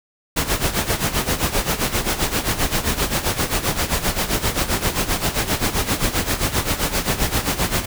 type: noise with tremolo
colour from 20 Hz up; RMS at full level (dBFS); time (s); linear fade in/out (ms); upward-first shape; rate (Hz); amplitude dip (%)
pink; -18; 0.36-7.86; 10; sine; 7.6; 75
effects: none